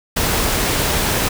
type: noise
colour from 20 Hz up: pink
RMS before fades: -18 dBFS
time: 0.16-1.29 s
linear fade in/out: 10 ms
effects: none